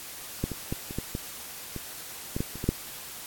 clicks, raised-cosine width 3 ms, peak -13 / -20 / -16 / -25 / -16 / -17 / -21 / -16 / -14 / -26 / -19 / -9 dBFS, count 12, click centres 0.44 / 0.517 / 0.725 / 0.909 / 0.986 / 1.151 / 1.763 / 2.365 / 2.405 / 2.556 / 2.641 / 2.69 s, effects white hiss -41 dBFS RMS until 3.26 s + AAC 64 kbps

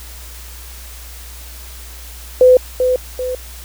sine tone with echo, 506 Hz, B4, 42 cents sharp, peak -4 dBFS, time 2.41-2.57 s, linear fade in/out 2 ms, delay 390 ms, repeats 2, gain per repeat -7 dB, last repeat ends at 3.35 s, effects added 60 Hz sine -33 dBFS peak until 3.64 s + white hiss -37 dBFS RMS until 3.64 s

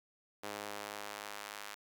sawtooth tone with high-pass filter sweep, 103.3 Hz, G#2, 9 cents flat, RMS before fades -45 dBFS, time 0.43-1.75 s, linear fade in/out 10 ms, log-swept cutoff 450 to 1200 Hz, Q 0.76, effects none

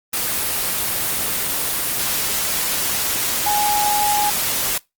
sine tone in noise, 830.6 Hz, G#5, in tune, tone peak -17 dBFS, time 3.46-4.3 s, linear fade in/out 5 ms, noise white, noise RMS -21 dBFS, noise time 0.13-4.78 s, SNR +1 dB, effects noise-tail reverb RT60 0.2 s tail -23 dB re dry + Opus 24 kbps

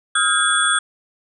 sine tone cluster, 1274 / 1418 / 1610 / 3401 / 8560 Hz, D#6 / F6 / G6 / G#7 / C9, +41 / +26 / +46 / +40 / +38 cents, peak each -21 dBFS, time 0.15-0.79 s, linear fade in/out 5 ms, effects none

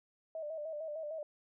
sine tone with vibrato, 618 Hz, D#5, 12 cents flat, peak -38 dBFS, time 0.35-1.23 s, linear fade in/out 2 ms, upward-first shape square, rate 6.6 Hz, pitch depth 67 cents each way, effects none

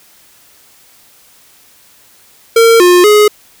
square tone with pitch steps, 457.7 / 356.1 / 419.6 Hz, A#4 / F4 / G#4, -32 / +34 / +18 cents, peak -4 dBFS, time 2.56-3.28 s, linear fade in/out 5 ms, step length 240 ms, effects white hiss -45 dBFS RMS until 3.6 s

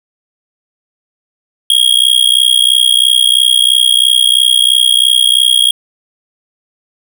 square tone with amplitude modulation, 3282 Hz, G#7, 21 cents flat, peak -3 dBFS, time 1.7-5.71 s, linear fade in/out 2 ms, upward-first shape sine, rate 63 Hz, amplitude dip 100%, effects none

